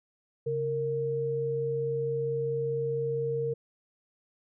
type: tone pair together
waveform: sine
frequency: 137.4 / 462.2 Hz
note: C#3 / A#4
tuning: -15 / -15 cents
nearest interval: octave + major sixth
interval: 2100 cents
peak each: -34 / -28 dBFS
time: 0.46-3.54 s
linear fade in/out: 10 ms
effects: none